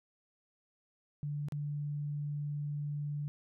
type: tone with dropouts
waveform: sine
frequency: 146.4 Hz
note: D3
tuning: 5 cents flat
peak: -34 dBFS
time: 1.23-3.28 s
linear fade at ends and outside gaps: 0 ms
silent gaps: 1.485-1.522 s
effects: none